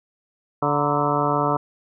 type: harmonic tone with a mistuned harmonic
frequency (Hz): 145.4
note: D3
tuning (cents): -17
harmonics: 1 / 2 / 3 / 4 / 5 / 6 / 7 / 8 / 9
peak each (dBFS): -27 / -27 / -27 / -27 / -27 / -27 / -27 / -27 / -27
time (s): 0.62-1.57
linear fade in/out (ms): 5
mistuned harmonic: 6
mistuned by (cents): +95
effects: none